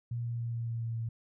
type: tone with pitch steps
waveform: sine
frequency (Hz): 118.7 / 117.95 / 117.2 / 116.46 / 115.72 / 114.99 / 114.26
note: A#2 / A#2 / A#2 / A#2 / A#2 / A#2 / A#2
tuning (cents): +32 / +21 / +10 / -1 / -12 / -23 / -34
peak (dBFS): -32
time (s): 0.11-1.09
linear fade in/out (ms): 5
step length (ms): 140
effects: none